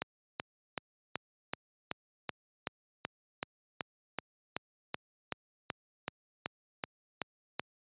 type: click train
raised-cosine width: 0.3 ms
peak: -17 dBFS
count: 21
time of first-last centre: 0.02-7.596 s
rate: 2.64 Hz
effects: high-pass 100 Hz 12 dB/octave + resampled to 8000 Hz